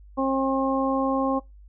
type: harmonic tone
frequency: 268 Hz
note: C4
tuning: 42 cents sharp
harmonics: 1 / 2 / 3 / 4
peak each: -24 / -26 / -30 / -28 dBFS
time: 0.17-1.4 s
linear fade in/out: 20 ms
effects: noise-tail reverb RT60 0.2 s tail -22 dB re dry + added 50 Hz sine -45 dBFS peak until 1.68 s